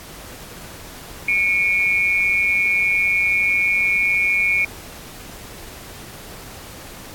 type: tone pair together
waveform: sine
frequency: 2217 / 2406 Hz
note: C#7 / D7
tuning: 0 / +41 cents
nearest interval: minor second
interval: 141 cents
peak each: -18 dBFS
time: 1.28-4.65 s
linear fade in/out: 5 ms
effects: pink hiss -38 dBFS RMS until 7.14 s + AAC 64 kbps